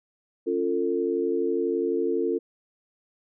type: chord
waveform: sine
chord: Db augmented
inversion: none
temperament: equal with one note detuned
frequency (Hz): 277.2 / 349.2 / 447.7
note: Db4 / F4 / A4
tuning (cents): 0 / 0 / +30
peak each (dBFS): -30 / -26 / -26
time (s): 0.46-2.39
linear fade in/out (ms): 20
effects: none